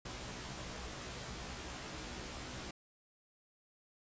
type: noise with comb filter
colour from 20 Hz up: pink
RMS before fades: -45 dBFS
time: 0.05-2.71 s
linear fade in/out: 5 ms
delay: 16 ms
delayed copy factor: +0.95
effects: resampled to 16000 Hz